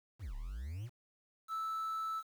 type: exponential two-way sweep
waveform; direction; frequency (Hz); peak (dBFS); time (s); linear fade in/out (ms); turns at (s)
triangle; down then up; 130.2 to 32.7 to 130.2; -37; 0.19-0.9; 50; 0.35
type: tone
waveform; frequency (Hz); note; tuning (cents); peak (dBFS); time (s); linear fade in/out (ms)
triangle; 1313; E6; -7; -33; 1.48-2.23; 50
effects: tanh soft clip ceiling -30 dBFS + 10-bit